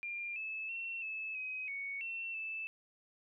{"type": "tone with pitch steps", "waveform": "sine", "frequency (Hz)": [2396, 2609, 2712, 2607, 2527, 2225, 2702, 2634], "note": ["D7", "E7", "E7", "E7", "D#7", "C#7", "E7", "E7"], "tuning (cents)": [34, -18, 49, -20, 26, 6, 42, -2], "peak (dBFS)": -38, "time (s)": [0.03, 2.67], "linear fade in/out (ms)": 0, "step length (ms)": 330, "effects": []}